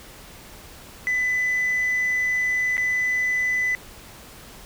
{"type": "tone with dropouts", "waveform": "sine", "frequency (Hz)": 2000, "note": "B6", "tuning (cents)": 21, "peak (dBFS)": -18, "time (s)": [1.07, 3.75], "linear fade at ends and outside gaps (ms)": 0, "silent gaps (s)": [2.769, 2.779], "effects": ["tanh soft clip ceiling -18 dBFS", "pink hiss -44 dBFS RMS until 4.65 s"]}